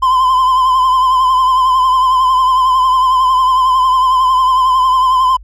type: tone with vibrato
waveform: triangle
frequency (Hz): 1029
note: C6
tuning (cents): -29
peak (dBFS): -6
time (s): 0.02-5.37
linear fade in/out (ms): 10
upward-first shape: triangle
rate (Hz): 11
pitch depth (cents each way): 55
effects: added 50 Hz sine -33 dBFS peak until 5.43 s